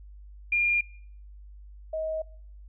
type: tone pair in turn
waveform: sine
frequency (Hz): 2408 / 632.7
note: D7 / D#5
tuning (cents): +43 / +29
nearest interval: octave + major seventh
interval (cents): 2314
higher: first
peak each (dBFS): -21 / -28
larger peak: first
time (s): 0.52-0.81 / 1.93-2.22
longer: neither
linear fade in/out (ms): 5
effects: noise-tail reverb RT60 0.6 s tail -23 dB re dry + added 50 Hz sine -44 dBFS peak until 2.68 s